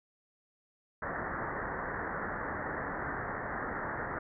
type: low-pass noise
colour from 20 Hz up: white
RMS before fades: -37 dBFS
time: 1.02-4.19 s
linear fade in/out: 5 ms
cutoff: 1900 Hz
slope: 96 dB/octave
effects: none